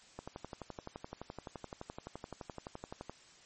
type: click train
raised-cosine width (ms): 1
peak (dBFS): -28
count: 35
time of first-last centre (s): 0.19-3.096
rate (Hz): 11.7
effects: white hiss -60 dBFS RMS until 3.45 s + MP3 32 kbps